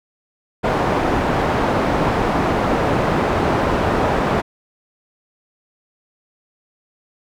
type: low-pass noise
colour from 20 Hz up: white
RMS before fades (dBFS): -18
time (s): 0.63-4.42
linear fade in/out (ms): 20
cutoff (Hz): 840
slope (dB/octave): 12
effects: none